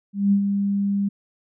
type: tone with ADSR envelope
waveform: sine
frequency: 200 Hz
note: G3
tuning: 35 cents sharp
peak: -13 dBFS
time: 0.13-1.09 s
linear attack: 190 ms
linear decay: 87 ms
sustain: -6 dB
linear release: 12 ms
effects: none